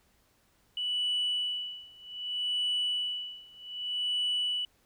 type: tone with tremolo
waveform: sine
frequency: 2960 Hz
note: F#7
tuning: in tune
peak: -25 dBFS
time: 0.77-4.65 s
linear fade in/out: 2 ms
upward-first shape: sine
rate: 0.64 Hz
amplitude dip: 95%
effects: tanh soft clip ceiling -24 dBFS + pink hiss -68 dBFS RMS until 4.85 s